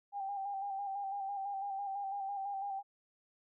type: tone with vibrato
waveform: sine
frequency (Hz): 792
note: G5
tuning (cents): +18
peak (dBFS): -36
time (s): 0.12-2.83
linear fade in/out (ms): 50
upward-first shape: square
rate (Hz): 6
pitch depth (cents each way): 34
effects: none